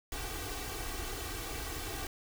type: noise with comb filter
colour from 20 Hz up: pink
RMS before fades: -39 dBFS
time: 0.12-2.07 s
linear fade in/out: 2 ms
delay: 2.6 ms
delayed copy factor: +0.95
effects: none